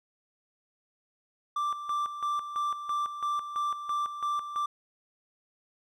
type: tone with tremolo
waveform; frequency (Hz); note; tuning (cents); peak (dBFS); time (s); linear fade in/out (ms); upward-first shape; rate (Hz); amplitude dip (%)
triangle; 1176; D6; +2; -25; 1.56-4.66; 5; square; 3; 65
effects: none